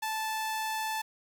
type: tone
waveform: sawtooth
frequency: 876 Hz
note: A5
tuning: 8 cents flat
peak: -27 dBFS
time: 0.02-1.02 s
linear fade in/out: 10 ms
effects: 9-bit